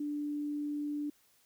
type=tone; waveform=sine; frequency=293.7 Hz; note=D4; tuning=in tune; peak=-33 dBFS; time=0-1.1 s; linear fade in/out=5 ms; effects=white hiss -68 dBFS RMS until 1.45 s